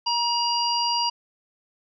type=harmonic tone; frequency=950 Hz; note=A#5; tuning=33 cents sharp; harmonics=1 / 3 / 5 / 6; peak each=-24 / -29 / -25 / -36 dBFS; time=0.06-1.1 s; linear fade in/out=10 ms; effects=none